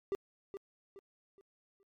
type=tone with echo; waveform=triangle; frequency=394.3 Hz; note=G4; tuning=10 cents sharp; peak=-29 dBFS; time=0.12-0.15 s; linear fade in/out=0 ms; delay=420 ms; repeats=4; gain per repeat=-9 dB; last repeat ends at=1.83 s; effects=MP3 96 kbps